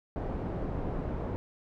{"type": "low-pass noise", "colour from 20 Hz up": "pink", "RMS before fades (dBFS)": -34, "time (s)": [0.16, 1.36], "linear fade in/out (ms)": 0, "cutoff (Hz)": 690, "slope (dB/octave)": 12, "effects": []}